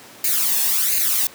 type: noise with flanger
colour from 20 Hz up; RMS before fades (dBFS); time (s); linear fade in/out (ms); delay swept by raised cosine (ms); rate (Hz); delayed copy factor
blue; -19; 0.24-1.27; 2; 0.44 to 1.16; 1.4; +0.75
effects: pink hiss -42 dBFS RMS until 1.34 s + high-pass 200 Hz 12 dB/octave